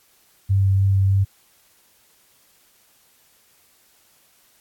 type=tone with vibrato; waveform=sine; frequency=97.3 Hz; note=G2; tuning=12 cents flat; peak=-14 dBFS; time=0.49-1.25 s; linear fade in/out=20 ms; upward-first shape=sine; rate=3.3 Hz; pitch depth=10 cents each way; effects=white hiss -58 dBFS RMS until 4.6 s + AAC 64 kbps